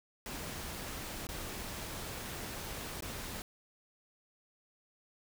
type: noise with dropouts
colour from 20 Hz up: pink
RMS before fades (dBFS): -42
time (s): 0.26-3.42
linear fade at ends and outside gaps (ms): 1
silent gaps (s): 1.269-1.289 / 3.007-3.023
effects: none